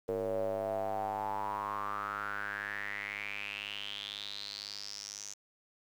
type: tone with band-pass filter sweep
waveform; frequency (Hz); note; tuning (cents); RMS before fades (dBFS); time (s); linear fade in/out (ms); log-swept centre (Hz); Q
square; 51; G#1; -31; -38; 0.08-5.34; 10; 480 to 6400; 7.3
effects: 10-bit